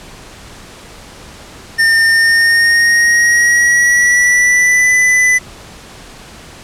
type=tone with pitch glide; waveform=square; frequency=1812 to 1999 Hz; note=A#6 to B6; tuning=-50 to +20 cents; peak=-8 dBFS; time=1.78-5.39 s; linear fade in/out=20 ms; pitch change=+170 cents; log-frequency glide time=2.08-4.91 s; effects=pink hiss -35 dBFS RMS until 6.63 s + low-pass 9000 Hz 12 dB/octave